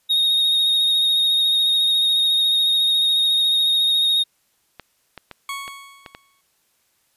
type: tone with vibrato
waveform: triangle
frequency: 3729 Hz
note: A#7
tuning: in tune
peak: -14 dBFS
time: 0.09-4.24 s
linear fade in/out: 20 ms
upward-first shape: sine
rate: 14 Hz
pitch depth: 21 cents each way
type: clicks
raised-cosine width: 0.3 ms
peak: -19 dBFS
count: 6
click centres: 4.797 / 5.177 / 5.313 / 5.679 / 6.062 / 6.149 s
type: tone with exponential decay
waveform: 20% pulse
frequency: 1108.7 Hz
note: C#6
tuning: in tune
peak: -20 dBFS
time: 5.49-6.41 s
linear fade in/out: 2 ms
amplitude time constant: 200 ms
effects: white hiss -65 dBFS RMS until 7.16 s + resampled to 32000 Hz